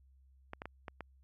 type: clicks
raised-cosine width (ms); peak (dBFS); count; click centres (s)
0.5; -27; 5; 0.534 / 0.619 / 0.656 / 0.882 / 1.007
effects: added 66 Hz sine -61 dBFS peak until 1.23 s